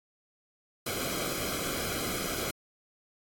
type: noise with comb filter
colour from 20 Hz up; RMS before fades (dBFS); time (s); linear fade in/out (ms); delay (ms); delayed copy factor
pink; -33; 0.86-2.51; 5; 1.1; -0.75
effects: AAC 64 kbps